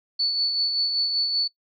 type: tone with tremolo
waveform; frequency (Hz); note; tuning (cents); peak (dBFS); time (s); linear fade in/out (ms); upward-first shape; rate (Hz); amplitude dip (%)
sine; 4458; C#8; +9; -19; 0.19-1.48; 10; sine; 5.2; 40
effects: noise-tail reverb RT60 0.1 s tail -21 dB re dry